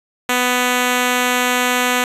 5% pulse tone, 248.3 Hz, B3, 9 cents sharp, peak -3 dBFS, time 0.29-2.04 s, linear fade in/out 2 ms, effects resampled to 32000 Hz

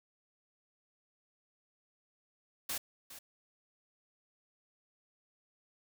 white noise with echo, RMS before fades -37 dBFS, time 2.69-2.78 s, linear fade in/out 5 ms, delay 410 ms, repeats 1, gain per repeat -13 dB, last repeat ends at 3.19 s, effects none

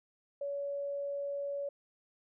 sine tone, 565 Hz, C#5, 33 cents sharp, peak -34 dBFS, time 0.41-1.69 s, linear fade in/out 5 ms, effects none

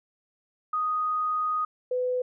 sine tone pair in turn, 1244.5 / 501.5 Hz, D#6 / B4, 0 / +26 cents, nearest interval octave + major third, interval 1574 cents, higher first, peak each -24 dBFS, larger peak neither, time 0.73-1.65 / 1.91-2.22 s, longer first, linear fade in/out 5 ms, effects none

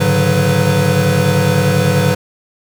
square tone cluster, 102.1 / 139.4 / 149.5 / 183.5 / 497.3 Hz, G#2 / C#3 / D3 / F#3 / B4, -29 / +10 / +31 / -14 / +12 cents, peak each -18 dBFS, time 0-2.15 s, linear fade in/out 10 ms, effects none

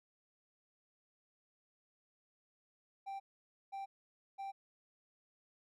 triangle tone bursts, 784 Hz, G5, in tune, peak -39 dBFS, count 3, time 3.06-4.52 s, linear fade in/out 20 ms, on 140 ms, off 520 ms, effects none

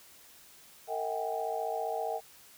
sine tone cluster, 455 / 644 / 752 / 807 Hz, A#4 / E5 / F#5 / G#5, -42 / -41 / +28 / -50 cents, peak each -37 / -36 / -36 / -38 dBFS, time 0.87-2.21 s, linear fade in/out 50 ms, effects white hiss -56 dBFS RMS until 2.57 s

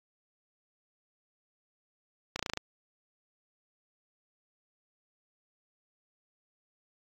slowing click train, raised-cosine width 0.2 ms, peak -15 dBFS, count 7, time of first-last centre 2.36-2.573 s, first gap 33 ms, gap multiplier 1.03, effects AAC 64 kbps

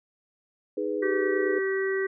sine chord, G# minor, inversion second, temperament equal with one note detuned, 311.1 / 415.3 / 495.6 Hz, D#4 / G#4 / B4, 0 / 0 / +6 cents, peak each -32 / -29 / -31 dBFS, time 0.77-1.59 s, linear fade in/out 5 ms
harmonic tone, 386 Hz, G4, 27 cents flat, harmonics 1 / 3 / 4 / 5, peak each -25 / -41 / -36 / -32 dBFS, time 1.02-2.07 s, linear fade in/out 10 ms
effects none

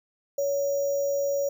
sine tone with sample-and-hold, 561 Hz, C#5, 21 cents sharp, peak -23 dBFS, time 0.38-1.49 s, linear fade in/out 5 ms, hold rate 6300 Hz, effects none

